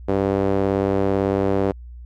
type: tone with band-pass filter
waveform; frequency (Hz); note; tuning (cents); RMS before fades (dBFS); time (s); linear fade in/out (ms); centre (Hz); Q
sawtooth; 98; G2; 0; -20; 0.08-1.72; 10; 450; 1.6
effects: added 60 Hz sine -35 dBFS peak until 2.05 s